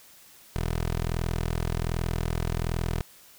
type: tone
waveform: 15% pulse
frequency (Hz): 41.29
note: E1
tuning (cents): +4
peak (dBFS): -20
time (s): 0.56-3.01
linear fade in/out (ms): 0
effects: white hiss -53 dBFS RMS until 3.38 s